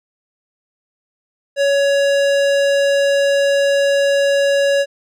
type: tone with hard clipping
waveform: sine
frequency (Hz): 560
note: C#5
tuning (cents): +18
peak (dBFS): -14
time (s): 1.56-4.86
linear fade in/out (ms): 50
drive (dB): 18
effects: none